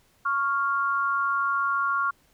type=tone pair together; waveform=sine; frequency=1108.7 / 1396.9 Hz; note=C#6 / F6; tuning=0 / 0 cents; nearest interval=major third; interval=400 cents; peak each=-25 dBFS; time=0.25-2.11 s; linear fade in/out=10 ms; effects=pink hiss -63 dBFS RMS until 2.33 s